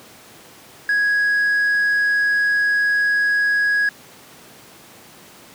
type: tone with hard clipping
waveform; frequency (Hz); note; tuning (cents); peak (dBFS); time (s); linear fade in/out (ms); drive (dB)
triangle; 1661.2; G#6; 0; -14; 0.89-3.89; 2; 1
effects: pink hiss -44 dBFS RMS until 5.54 s + high-pass 150 Hz 12 dB/octave